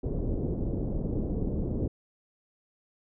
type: low-pass noise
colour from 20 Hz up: pink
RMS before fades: -30 dBFS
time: 0.03-1.88 s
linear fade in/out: 5 ms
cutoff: 460 Hz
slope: 24 dB/octave
effects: none